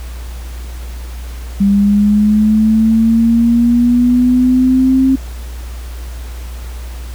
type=linear sweep; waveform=sine; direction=up; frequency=198.1 to 266.2 Hz; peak=-7 dBFS; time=1.6-5.16 s; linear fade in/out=10 ms; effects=added 60 Hz sine -23 dBFS peak until 7.14 s + pink hiss -37 dBFS RMS until 7.14 s